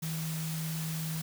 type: tone in noise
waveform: sine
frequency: 160 Hz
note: D#3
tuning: 49 cents sharp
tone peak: -33 dBFS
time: 0.02-1.22 s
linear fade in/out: 10 ms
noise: white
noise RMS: -41 dBFS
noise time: 0.02-1.22 s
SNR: +5 dB
effects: none